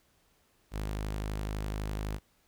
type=tone; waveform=sawtooth; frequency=51.91 Hz; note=G#1; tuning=in tune; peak=-29 dBFS; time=0.71-2.2 s; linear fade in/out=50 ms; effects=pink hiss -69 dBFS RMS until 2.47 s